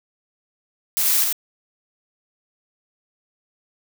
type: noise with echo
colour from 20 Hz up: blue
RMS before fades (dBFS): -20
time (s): 0.97-1.24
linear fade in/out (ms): 0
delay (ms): 86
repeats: 1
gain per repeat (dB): -2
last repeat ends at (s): 1.326
effects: none